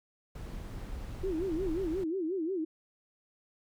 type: noise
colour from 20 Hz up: brown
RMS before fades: -40 dBFS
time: 0.35-2.04 s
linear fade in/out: 5 ms
type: tone with vibrato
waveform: sine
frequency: 349.2 Hz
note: F4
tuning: in tune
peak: -30 dBFS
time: 1.23-2.65 s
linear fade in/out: 10 ms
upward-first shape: sine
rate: 5.6 Hz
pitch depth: 200 cents each way
effects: none